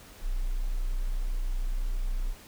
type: tone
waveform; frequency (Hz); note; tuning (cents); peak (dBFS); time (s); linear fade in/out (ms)
sine; 30.87; B0; 0; -26; 0.21-2.35; 50
effects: pink hiss -51 dBFS RMS until 2.47 s